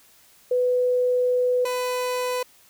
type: tone pair in turn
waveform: sine / 30% pulse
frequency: 497.7 / 499.8 Hz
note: B4 / B4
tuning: +13 / +21 cents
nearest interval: unison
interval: 8 cents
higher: second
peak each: -18 / -21 dBFS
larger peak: first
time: 0.51-1.65 / 1.65-2.43 s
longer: first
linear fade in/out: 5 ms
effects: white hiss -55 dBFS RMS until 2.69 s